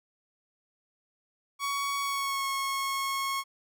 sawtooth tone with pitch glide, 1121 to 1092.9 Hz, C#6 to C#6, +19 to -25 cents, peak -25 dBFS, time 1.59-3.44 s, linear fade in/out 50 ms, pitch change -44 cents, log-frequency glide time 2.01-2.46 s, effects none

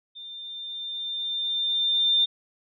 sine tone with level ramp, 3596 Hz, A7, 37 cents sharp, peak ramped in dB -38 to -17 dBFS, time 0.15-2.26 s, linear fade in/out 20 ms, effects none

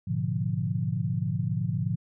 sine chord, G# diminished seventh, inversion none, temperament equal with one note detuned, 106.25 / 123.47 / 146.83 / 174.61 Hz, G#2 / B2 / D3 / F3, +40 / 0 / 0 / 0 cents, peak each -31 dBFS, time 0.07-1.96 s, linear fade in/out 10 ms, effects none

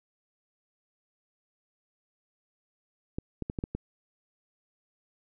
clicks, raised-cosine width 3 ms, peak -19 dBFS, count 6, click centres 3.185 / 3.423 / 3.499 / 3.588 / 3.639 / 3.75 s, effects none

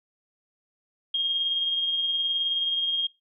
sine tone with tremolo, 3236 Hz, G#7, 46 cents flat, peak -21 dBFS, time 1.14-3.07 s, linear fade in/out 5 ms, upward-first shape triangle, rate 19 Hz, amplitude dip 40%, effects noise-tail reverb RT60 0.2 s tail -19 dB re dry

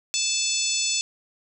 harmonic tone, 875 Hz, A5, 10 cents flat, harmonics 3 / 4 / 5 / 6 / 7 / 8 / 9, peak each -30 / -30 / -30 / -30 / -30 / -30 / -30 dBFS, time 0.14-1.01 s, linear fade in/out 0 ms, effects none

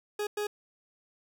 40% pulse tone bursts at uneven times, 416.4 Hz, G#4, 5 cents sharp, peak -29 dBFS, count 2, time 0.19-0.27 / 0.37-0.47 s, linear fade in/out 5 ms, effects none

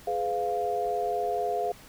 sine chord, F diminished, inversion first, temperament just, 419.1 / 502.9 / 698.5 Hz, Ab4 / Cb5 / F5, +16 / +31 / 0 cents, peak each -31 / -33 / -28 dBFS, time 0.07-1.72 s, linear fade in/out 5 ms, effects pink hiss -51 dBFS RMS until 1.88 s

